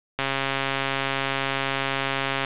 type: click train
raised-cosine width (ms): 0.3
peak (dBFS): -8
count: 308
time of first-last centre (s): 0.19-2.447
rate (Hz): 136
effects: resampled to 8000 Hz + 8-bit